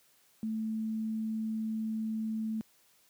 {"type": "tone", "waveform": "sine", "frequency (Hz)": 220, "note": "A3", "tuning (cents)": 0, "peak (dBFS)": -31, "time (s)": [0.43, 2.61], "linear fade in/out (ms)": 0, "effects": ["white hiss -66 dBFS RMS until 3.09 s", "high-pass 100 Hz 12 dB/octave"]}